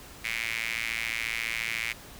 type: tone with high-pass filter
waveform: sawtooth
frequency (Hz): 114.2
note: A#2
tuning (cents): -35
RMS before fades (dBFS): -32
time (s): 0.24-1.93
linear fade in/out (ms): 10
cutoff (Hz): 2200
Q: 5.8
effects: pink hiss -47 dBFS RMS until 2.19 s